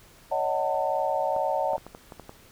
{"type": "chord", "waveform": "sine", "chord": "D# half-diminished seventh", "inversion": "third", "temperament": "just", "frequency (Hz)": [560, 622.3, 746.7, 896], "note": ["C#5", "D#5", "F#5", "A5"], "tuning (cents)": [18, 0, 16, 31], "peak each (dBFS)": -29, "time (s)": [0.31, 1.77], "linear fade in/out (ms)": 10}
{"type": "clicks", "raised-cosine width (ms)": 1, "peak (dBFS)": -26, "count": 8, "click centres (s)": [1.364, 1.733, 1.78, 1.866, 1.949, 2.122, 2.197, 2.294]}
{"effects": ["pink hiss -54 dBFS RMS until 2.51 s"]}